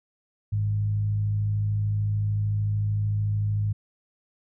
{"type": "tone with frequency modulation", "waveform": "sine", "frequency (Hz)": 103.83, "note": "G#2", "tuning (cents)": 0, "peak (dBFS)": -22, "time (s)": [0.52, 3.73], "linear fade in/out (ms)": 10, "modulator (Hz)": 53.4, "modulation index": 0.31, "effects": []}